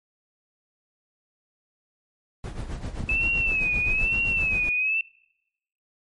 brown noise with tremolo, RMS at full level -29 dBFS, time 2.44-4.69 s, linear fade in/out 0 ms, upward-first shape sine, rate 7.7 Hz, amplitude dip 65%
clicks, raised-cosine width 5 ms, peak -18 dBFS, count 2, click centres 3.007 / 3.039 s
sine tone with vibrato, 2600 Hz, E7, 24 cents flat, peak -21 dBFS, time 3.09-5.01 s, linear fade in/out 2 ms, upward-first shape sine, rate 1.1 Hz, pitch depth 97 cents each way
effects noise-tail reverb RT60 0.9 s tail -26 dB re dry + MP3 48 kbps

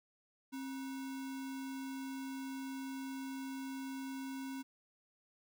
sine tone with sample-and-hold, 267.1 Hz, C4, 36 cents sharp, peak -40 dBFS, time 0.52-4.63 s, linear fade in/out 20 ms, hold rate 1225 Hz, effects none

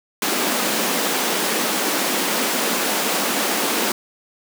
pink high-pass noise, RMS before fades -21 dBFS, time 0.22-3.92 s, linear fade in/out 2 ms, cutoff 200 Hz, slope 48 dB/octave, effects none

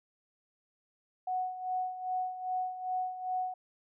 sine tone with tremolo, 739 Hz, F#5, 2 cents flat, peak -29 dBFS, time 1.27-3.54 s, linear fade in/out 5 ms, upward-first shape sine, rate 2.5 Hz, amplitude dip 70%, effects none

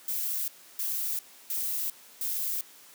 violet noise bursts, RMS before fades -31 dBFS, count 4, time 0.08-2.61 s, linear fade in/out 2 ms, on 400 ms, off 310 ms, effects white hiss -53 dBFS RMS until 2.94 s + high-pass 200 Hz 12 dB/octave

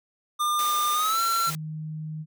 square tone with pitch glide, 1202 to 1357 Hz, D6 to E6, +40 to +50 cents, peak -23 dBFS, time 0.39-1.51 s, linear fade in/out 20 ms, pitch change +210 cents, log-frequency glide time 0.93-1.2 s
white high-pass noise, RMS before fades -34 dBFS, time 0.59-1.55 s, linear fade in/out 0 ms, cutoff 290 Hz, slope 48 dB/octave
sine tone, 155.56 Hz, D#3, in tune, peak -31 dBFS, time 1.46-2.26 s, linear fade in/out 50 ms
effects none

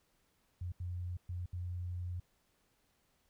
sine tone bursts at uneven times, 88.9 Hz, F2, 31 cents sharp, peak -37 dBFS, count 4, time 0.61-0.72 / 0.8-1.17 / 1.29-1.46 / 1.53-2.2 s, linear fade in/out 5 ms, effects pink hiss -75 dBFS RMS until 3.29 s

